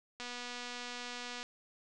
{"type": "click train", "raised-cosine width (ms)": 0.2, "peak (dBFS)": -26, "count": 301, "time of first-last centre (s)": [0.2, 1.43], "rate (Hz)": 244, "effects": ["resampled to 22050 Hz", "10-bit"]}